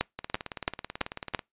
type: two click trains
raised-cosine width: 0.3 ms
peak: -9 / -19 dBFS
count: 5 / 23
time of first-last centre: 0.01-1.348 / 0.19-1.392 s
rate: 2.99 / 18.3 Hz
effects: noise-tail reverb RT60 0.2 s tail -25 dB re dry + resampled to 8000 Hz